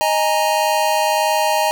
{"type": "chord", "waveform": "square", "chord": "D# suspended fourth", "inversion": "none", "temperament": "equal", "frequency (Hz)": [622.3, 830.6, 932.3], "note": ["D#5", "G#5", "A#5"], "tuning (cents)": [0, 0, 0], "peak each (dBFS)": -20, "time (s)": [0.01, 1.71], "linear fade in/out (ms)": 0, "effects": []}